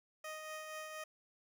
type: tone with tremolo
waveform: 15% pulse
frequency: 622.3 Hz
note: D#5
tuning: in tune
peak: -36 dBFS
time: 0.24-1.04 s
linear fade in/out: 5 ms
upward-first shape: triangle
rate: 4.2 Hz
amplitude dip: 40%
effects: none